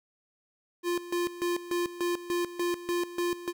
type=tone with tremolo; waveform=square; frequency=349.2 Hz; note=F4; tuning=in tune; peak=-27 dBFS; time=0.83-3.53 s; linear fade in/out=50 ms; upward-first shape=square; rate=3.4 Hz; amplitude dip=80%; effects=11-bit